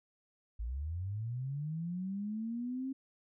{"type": "linear sweep", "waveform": "sine", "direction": "up", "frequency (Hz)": [51.91, 269.9], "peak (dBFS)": -35, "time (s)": [0.59, 2.93], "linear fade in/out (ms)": 10, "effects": []}